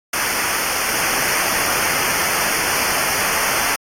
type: noise with comb filter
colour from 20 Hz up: pink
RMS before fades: -20 dBFS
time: 0.13-3.76 s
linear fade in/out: 5 ms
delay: 0.26 ms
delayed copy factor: -0.9
effects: AAC 48 kbps